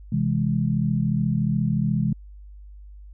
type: chord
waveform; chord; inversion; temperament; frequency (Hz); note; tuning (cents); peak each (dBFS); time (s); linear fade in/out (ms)
sine; C augmented; none; equal; 130.81 / 164.81 / 207.7; C3 / E3 / G#3; 0 / 0 / 0; -24; 0.12-2.13; 5
effects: added 50 Hz sine -40 dBFS peak until 3.13 s